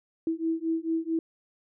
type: beating tone pair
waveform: sine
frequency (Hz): 324 / 328.5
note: E4 / E4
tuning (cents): -30 / -6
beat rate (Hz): 4.5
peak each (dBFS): -29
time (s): 0.27-1.19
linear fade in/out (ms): 2
effects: none